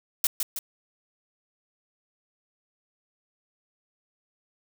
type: noise with echo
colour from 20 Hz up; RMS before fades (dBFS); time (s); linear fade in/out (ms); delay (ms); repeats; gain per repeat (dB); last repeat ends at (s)
blue; -22; 0.24-0.27; 2; 160; 2; -5; 0.59
effects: none